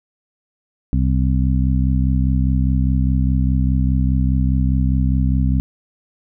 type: harmonic tone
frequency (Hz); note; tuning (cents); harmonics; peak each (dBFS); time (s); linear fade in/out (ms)
64.9; C2; -13; 1 / 2 / 3 / 4; -16 / -19 / -22 / -24; 0.93-5.6; 0
effects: none